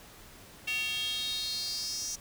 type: tone with high-pass filter sweep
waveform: square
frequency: 248.8 Hz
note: B3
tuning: 13 cents sharp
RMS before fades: -34 dBFS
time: 0.67-2.16 s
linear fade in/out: 10 ms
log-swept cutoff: 2600 to 6000 Hz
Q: 6.9
effects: pink hiss -52 dBFS RMS until 2.2 s